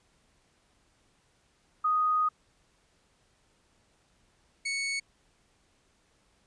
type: tone pair in turn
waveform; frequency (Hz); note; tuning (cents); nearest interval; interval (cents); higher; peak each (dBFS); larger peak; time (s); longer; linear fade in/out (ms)
sine / sawtooth; 1244.5 / 2217; D#6 / C#7; 0 / 0; minor seventh; 1000; second; -23 / -26; first; 1.84-2.29 / 4.65-5; first; 10
effects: pink hiss -68 dBFS RMS until 6.46 s + resampled to 22050 Hz